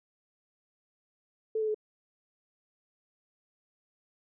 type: tone with pitch steps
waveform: sine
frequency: 440 / 433.7 / 427.5 Hz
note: A4 / A4 / A4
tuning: 0 / -25 / -50 cents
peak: -27 dBFS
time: 1.55-1.745 s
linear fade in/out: 5 ms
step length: 65 ms
effects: none